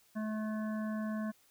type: harmonic tone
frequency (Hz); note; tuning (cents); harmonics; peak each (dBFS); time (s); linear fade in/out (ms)
216; A3; -32; 1 / 3 / 5 / 7 / 8; -34 / -44 / -48 / -51 / -52; 0.15-1.32; 20
effects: white hiss -67 dBFS RMS until 1.5 s